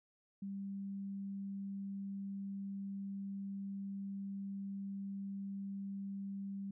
sine tone, 197.1 Hz, G3, 10 cents sharp, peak -40 dBFS, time 0.42-6.71 s, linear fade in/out 5 ms, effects none

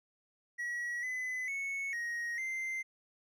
triangle tone with pitch steps, 1920 / 2015 / 2206 / 1881 / 2082 Hz, B6 / B6 / C#7 / A#6 / C7, -49 / +34 / -9 / +15 / -9 cents, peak -33 dBFS, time 0.58-2.83 s, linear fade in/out 20 ms, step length 450 ms, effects none

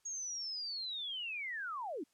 sine linear sweep, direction down, 6645 to 246.9 Hz, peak -38 dBFS, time 0.05-2.04 s, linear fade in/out 10 ms, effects white hiss -75 dBFS RMS until 2.13 s + low-pass 10000 Hz 12 dB/octave

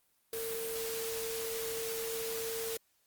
sine tone in noise, 453.7 Hz, A#4, 47 cents flat, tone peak -37 dBFS, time 0.33-2.77 s, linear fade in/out 2 ms, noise white, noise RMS -40 dBFS, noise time 0.33-2.77 s, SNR 0 dB, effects white hiss -73 dBFS RMS until 3.06 s + Opus 32 kbps

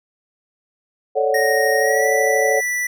sine chord, D major seventh, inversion second, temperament equal, 440 / 554.4 / 587.3 / 740 Hz, A4 / C#5 / D5 / F#5, 0 / 0 / 0 / 0 cents, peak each -20 / -19 / -24 / -22 dBFS, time 1.15-2.61 s, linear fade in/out 20 ms
square tone with pitch glide, 1864.7 to 1968.7 Hz, A#6 to B6, 0 to -6 cents, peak -20 dBFS, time 1.34-2.87 s, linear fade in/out 5 ms, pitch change +94 cents, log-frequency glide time 1.79-2.08 s
effects none

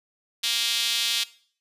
sawtooth tone with high-pass filter, 233.1 Hz, A#3, in tune, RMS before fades -25 dBFS, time 0.43-1.24 s, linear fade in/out 10 ms, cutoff 3500 Hz, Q 2.8, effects noise-tail reverb RT60 0.5 s tail -18 dB re dry + resampled to 32000 Hz

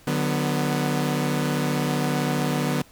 sawtooth chord, B minor, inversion first, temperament equal with one note detuned, 149.66 / 185 / 246.9 Hz, D3 / F#3 / B3, +33 / 0 / 0 cents, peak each -21 / -25 / -22 dBFS, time 0.07-2.82 s, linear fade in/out 5 ms, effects pink hiss -53 dBFS RMS until 2.91 s

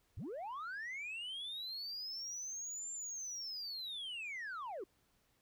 sine linear two-way sweep, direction up then down, 63.2 to 7340 to 331.7 Hz, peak -39 dBFS, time 0.17-4.84 s, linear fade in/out 5 ms, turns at 2.91 s, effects tanh soft clip ceiling -40 dBFS + pink hiss -75 dBFS RMS until 5.41 s

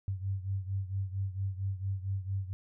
sine beating tone pair, 95.7 / 100.1 Hz, G2 / G2, -41 / +37 cents, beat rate 4.4 Hz, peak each -33 / -37 dBFS, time 0.08-2.53 s, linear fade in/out 0 ms, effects none

